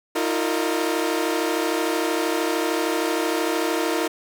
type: tone cluster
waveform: sawtooth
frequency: 319.7 / 352.8 / 459 / 601 Hz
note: D#4 / F4 / A#4 / D5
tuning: +47 / +18 / -27 / +40 cents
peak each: -21 / -22 / -23 / -30 dBFS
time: 0.15-4.08 s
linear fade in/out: 10 ms
effects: none